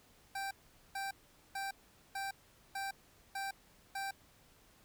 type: tone bursts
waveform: 25% pulse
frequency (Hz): 784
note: G5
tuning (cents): 0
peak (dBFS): -34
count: 7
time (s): 0.35-4.11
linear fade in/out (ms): 5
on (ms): 160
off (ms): 440
effects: pink hiss -65 dBFS RMS until 4.84 s